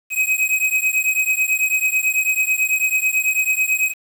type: beating tone pair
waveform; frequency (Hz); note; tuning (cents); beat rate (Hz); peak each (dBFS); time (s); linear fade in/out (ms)
square; 2526 / 2535.1; D#7 / D#7; +26 / +32; 9.1; -20; 0.1-3.94; 50
effects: 7-bit